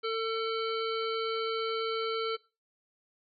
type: harmonic tone with a mistuned harmonic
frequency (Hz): 448.5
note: A4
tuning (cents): +33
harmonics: 1 / 3 / 5 / 7 / 9 / 10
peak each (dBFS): -31 / -35 / -42 / -41 / -43 / -46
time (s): 0.03-2.37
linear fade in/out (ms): 20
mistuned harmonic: 7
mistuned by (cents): -36
effects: noise-tail reverb RT60 0.3 s tail -22 dB re dry